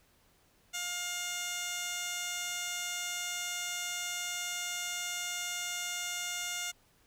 15% pulse tone with band-pass filter, 709 Hz, F5, 26 cents sharp, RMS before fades -37 dBFS, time 0.73-6.72 s, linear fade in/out 20 ms, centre 5900 Hz, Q 1, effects pink hiss -67 dBFS RMS until 7.06 s

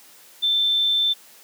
sine tone, 3548 Hz, A7, 14 cents sharp, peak -17 dBFS, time 0.42-1.14 s, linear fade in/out 20 ms, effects white hiss -49 dBFS RMS until 1.43 s + high-pass 200 Hz 12 dB/octave

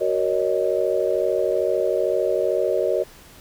sine chord, D# minor seventh, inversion first, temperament just, 373.4 / 466.7 / 560 / 622.3 Hz, F#4 / A#4 / C#5 / D#5, +16 / +2 / +18 / 0 cents, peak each -24 dBFS, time 0-3.04 s, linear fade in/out 20 ms, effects pink hiss -47 dBFS RMS until 3.4 s

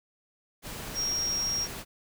sine tone in noise, 5600 Hz, F8, 4 cents sharp, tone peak -27 dBFS, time 0.94-1.68 s, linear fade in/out 50 ms, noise pink, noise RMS -39 dBFS, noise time 0.62-1.85 s, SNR +9 dB, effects none

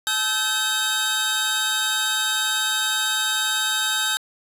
sawtooth tone cluster, 859 / 1294 / 1549 / 3732 Hz, A5 / E6 / G6 / A#7, -42 / -32 / -21 / +1 cents, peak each -28 / -29 / -21 / -20 dBFS, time 0.07-4.17 s, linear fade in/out 0 ms, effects resampled to 32000 Hz + 8-bit

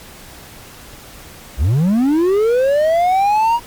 triangle linear sweep, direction up, 52.3 to 959 Hz, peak -9 dBFS, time 1.57-3.6 s, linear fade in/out 50 ms, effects pink hiss -38 dBFS RMS until 3.66 s + MP3 96 kbps

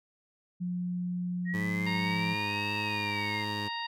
sine tone with pitch glide, 178.4 to 171.73 Hz, F3 to F3, +37 to -29 cents, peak -30 dBFS, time 0.6-2.35 s, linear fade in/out 20 ms, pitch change -66 cents, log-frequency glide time 2.06-2.19 s
sine linear two-way sweep, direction up then down, 1864.7 to 2637 to 2075 Hz, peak -34 dBFS, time 1.45-3.45 s, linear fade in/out 50 ms, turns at 2.74 s
15% pulse tone with vibrato, 103.83 Hz, G#2, in tune, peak -29 dBFS, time 1.53-3.69 s, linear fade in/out 20 ms, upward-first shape sine, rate 1.7 Hz, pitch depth 23 cents each way
harmonic tone, 932.3 Hz, A#5, in tune, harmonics 1 / 2 / 3 / 4 / 5, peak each -36 / -39 / -41 / -42 / -43 dBFS, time 1.86-3.87 s, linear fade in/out 10 ms
effects none

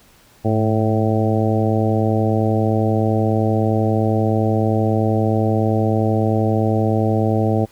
harmonic tone with a mistuned harmonic, 110 Hz, A2, in tune, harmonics 1 / 2 / 3 / 4 / 5 / 6 / 7, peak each -18 / -21 / -23 / -24 / -25 / -26 / -26 dBFS, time 0.44-7.66 s, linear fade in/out 20 ms, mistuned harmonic 1, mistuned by -49 cents, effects pink hiss -51 dBFS RMS until 7.71 s

